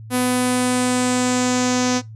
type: tone with low-pass filter sweep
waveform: sawtooth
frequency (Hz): 250.2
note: B3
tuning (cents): +23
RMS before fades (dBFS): -19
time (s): 0.1-2.02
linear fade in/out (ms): 50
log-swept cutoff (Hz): 11000 to 6100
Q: 4.1
effects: noise-tail reverb RT60 0.2 s tail -22 dB re dry + added 110 Hz sine -34 dBFS peak until 2.15 s